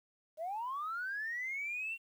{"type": "linear sweep", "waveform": "sine", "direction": "up", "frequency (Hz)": [601, 2757], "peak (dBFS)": -35, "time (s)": [0.37, 1.98], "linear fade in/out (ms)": 50, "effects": ["tanh soft clip ceiling -32 dBFS", "11-bit"]}